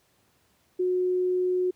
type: tone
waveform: sine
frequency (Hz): 364.6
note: F#4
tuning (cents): -25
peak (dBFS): -22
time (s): 0.79-1.71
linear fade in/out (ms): 10
effects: pink hiss -66 dBFS RMS until 1.75 s + high-pass 80 Hz 12 dB/octave